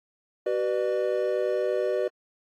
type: tone cluster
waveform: triangle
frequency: 379.3 / 491.2 / 600 Hz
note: F#4 / B4 / D5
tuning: +43 / -9 / +37 cents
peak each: -26 dBFS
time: 0.46-2.08 s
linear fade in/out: 5 ms
effects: AAC 48 kbps